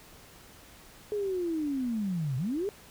sine linear two-way sweep, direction down then up, 424.9 to 122.4 to 424.9 Hz, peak -28 dBFS, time 1.12-2.69 s, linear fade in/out 0 ms, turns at 2.37 s, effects pink hiss -53 dBFS RMS until 2.9 s

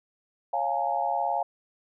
sine chord, Bb minor seventh, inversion first, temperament equal with one note detuned, 554.4 / 698.5 / 830.6 / 909.5 Hz, Db5 / F5 / Ab5 / Bb5, 0 / 0 / 0 / -43 cents, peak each -34 / -28 / -28 / -33 dBFS, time 0.53-1.43 s, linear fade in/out 5 ms, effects none

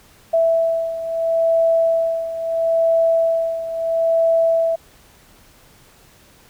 sine beating tone pair, 659.3 / 660.05 Hz, E5 / E5, 0 / +2 cents, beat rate 0.75 Hz, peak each -16 / -21 dBFS, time 0.33-4.76 s, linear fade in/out 10 ms, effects pink hiss -50 dBFS RMS until 6.49 s

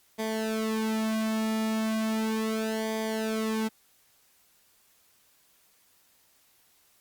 sawtooth tone with flanger, 220 Hz, A3, in tune, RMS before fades -29 dBFS, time 0.18-3.69 s, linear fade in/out 20 ms, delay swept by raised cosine 0.73 to 2.63 ms, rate 0.36 Hz, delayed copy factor -0.85, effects white hiss -64 dBFS RMS until 7 s + Opus 48 kbps

